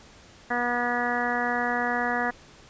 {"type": "harmonic tone", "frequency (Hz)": 242.3, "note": "B3", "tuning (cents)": -33, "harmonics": [1, 2, 3, 4, 5, 6, 7, 8], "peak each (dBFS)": [-32, -33, -29, -34, -34, -35, -30, -33], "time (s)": [0.5, 2.31], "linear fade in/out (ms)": 10, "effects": ["pink hiss -51 dBFS RMS until 2.69 s", "resampled to 16000 Hz"]}